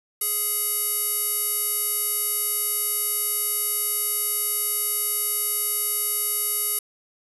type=tone with band-pass filter; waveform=square; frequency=420 Hz; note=G#4; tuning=19 cents sharp; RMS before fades=-25 dBFS; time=0.21-6.79 s; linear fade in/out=5 ms; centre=11000 Hz; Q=5.6; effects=none